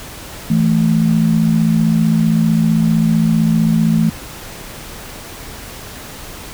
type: tone pair together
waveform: sine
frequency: 164.81 / 220.3 Hz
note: E3 / A3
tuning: 0 / +2 cents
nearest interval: perfect fourth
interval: 502 cents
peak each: -13 dBFS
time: 0.5-4.1 s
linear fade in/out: 5 ms
effects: pink hiss -32 dBFS RMS until 6.53 s